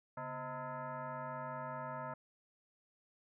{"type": "tone with frequency modulation", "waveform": "sine", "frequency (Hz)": 139.7, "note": "C#3", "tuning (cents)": 14, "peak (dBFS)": -40, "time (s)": [0.17, 2.14], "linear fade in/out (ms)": 5, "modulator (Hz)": 385, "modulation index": 3.3, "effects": []}